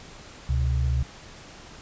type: tone pair together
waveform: sine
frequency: 69.7 / 125.49 Hz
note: C#2 / B2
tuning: +10 / +28 cents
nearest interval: minor seventh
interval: 1018 cents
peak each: -22 / -26 dBFS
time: 0.49-1.03 s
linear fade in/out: 5 ms
effects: pink hiss -45 dBFS RMS until 1.81 s + resampled to 16000 Hz